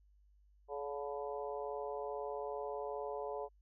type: harmonic tone with a mistuned harmonic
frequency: 142.4 Hz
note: C#3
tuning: 47 cents sharp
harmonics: 3 / 4 / 5 / 6 / 7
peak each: -42 / -44 / -46 / -48 / -49 dBFS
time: 0.68-3.49 s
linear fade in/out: 50 ms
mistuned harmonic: 6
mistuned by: +37 cents
effects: added 50 Hz sine -64 dBFS peak until 3.61 s